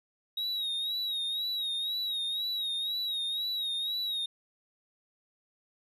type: tone with vibrato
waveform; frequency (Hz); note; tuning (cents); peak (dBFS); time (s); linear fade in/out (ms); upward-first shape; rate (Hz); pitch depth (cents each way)
triangle; 3801; A#7; +33; -29; 0.37-4.26; 5; sine; 2; 68
effects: none